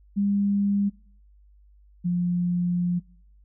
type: tone pair in turn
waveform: sine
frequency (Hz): 201.1 / 176.31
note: G3 / F3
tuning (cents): +44 / +17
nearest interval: major second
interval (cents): 227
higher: first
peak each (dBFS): -20 / -21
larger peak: first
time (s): 0.16-0.9 / 2.04-3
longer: second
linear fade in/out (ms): 20
effects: noise-tail reverb RT60 0.6 s tail -25 dB re dry + added 50 Hz sine -52 dBFS peak until 3.44 s

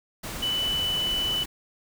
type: tone in noise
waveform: sine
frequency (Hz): 2985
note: F#7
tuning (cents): +15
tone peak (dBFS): -24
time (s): 0.42-1.44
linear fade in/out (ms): 10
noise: pink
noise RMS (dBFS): -35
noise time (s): 0.23-1.46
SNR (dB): +8
effects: none

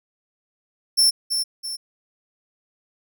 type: tone with echo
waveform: sawtooth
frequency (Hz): 5380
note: E8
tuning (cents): +34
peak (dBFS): -11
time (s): 0.97-1.11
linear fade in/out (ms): 20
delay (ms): 330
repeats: 2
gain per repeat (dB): -7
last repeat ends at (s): 1.77
effects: none

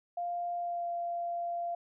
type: tone with pitch glide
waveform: sine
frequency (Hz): 698.5 to 690.5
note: F5 to F5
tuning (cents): 0 to -20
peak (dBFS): -32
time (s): 0.17-1.75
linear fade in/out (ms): 5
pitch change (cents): -20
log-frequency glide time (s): 0.57-0.89
effects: none

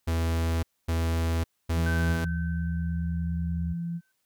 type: tone bursts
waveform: 45% pulse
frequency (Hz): 82.41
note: E2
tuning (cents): 0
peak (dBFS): -24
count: 3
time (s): 0.07-2.25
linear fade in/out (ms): 10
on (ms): 560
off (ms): 250
type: tone with pitch glide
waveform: sine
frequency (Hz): 168 to 169.76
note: E3 to F3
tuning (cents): +33 to -49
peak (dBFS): -29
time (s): 1.74-4.01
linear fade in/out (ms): 50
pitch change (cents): +18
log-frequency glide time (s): 2.13-3.38
type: tone with exponential decay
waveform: sine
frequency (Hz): 1539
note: G6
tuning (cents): -32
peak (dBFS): -30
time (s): 1.86-4.12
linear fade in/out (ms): 5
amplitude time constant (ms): 490
type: tone with vibrato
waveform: sine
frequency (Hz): 79.1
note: D#2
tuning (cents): +29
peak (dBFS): -29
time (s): 2.08-3.74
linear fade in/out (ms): 20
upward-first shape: sine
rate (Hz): 17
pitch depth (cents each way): 52
effects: white hiss -75 dBFS RMS until 4.25 s

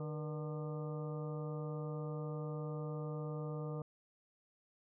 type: harmonic tone with a mistuned harmonic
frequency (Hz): 150.7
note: D3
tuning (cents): +45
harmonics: 1 / 2 / 3 / 4 / 5 / 6 / 7 / 8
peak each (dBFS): -40 / -50 / -45 / -51 / -58 / -59 / -60 / -54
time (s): 0-3.82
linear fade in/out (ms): 2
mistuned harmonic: 3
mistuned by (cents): +74
effects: none

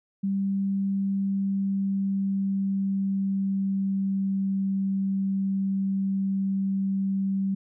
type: tone with pitch glide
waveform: sine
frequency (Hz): 196 to 194.2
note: G3 to G3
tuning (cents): 0 to -16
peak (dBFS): -23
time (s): 0.23-7.55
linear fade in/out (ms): 10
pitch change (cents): -16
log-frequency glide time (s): 1.25-4.6
effects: none

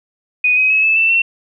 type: tone with pitch steps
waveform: sine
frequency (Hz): 2484 / 2527 / 2572 / 2617 / 2662 / 2709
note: D#7 / D#7 / E7 / E7 / E7 / E7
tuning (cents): -3 / +26 / -43 / -13 / +16 / +47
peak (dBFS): -10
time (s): 0.44-1.22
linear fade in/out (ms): 5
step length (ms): 130
effects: none

